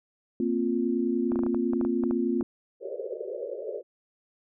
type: chord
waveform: sine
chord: Bb suspended second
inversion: none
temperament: equal with one note detuned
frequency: 231.6 / 261.6 / 349.2 Hz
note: Bb3 / C4 / F4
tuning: -11 / 0 / 0 cents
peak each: -28 dBFS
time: 0.4-2.43 s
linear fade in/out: 2 ms
type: clicks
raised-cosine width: 1 ms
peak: -22 dBFS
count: 12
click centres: 1.319 / 1.358 / 1.391 / 1.435 / 1.465 / 1.546 / 1.734 / 1.812 / 1.85 / 2.037 / 2.11 / 2.41 s
type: band-pass noise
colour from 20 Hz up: pink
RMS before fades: -35 dBFS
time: 2.8-3.83 s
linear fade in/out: 50 ms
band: 380 to 590 Hz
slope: 96 dB/octave
effects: none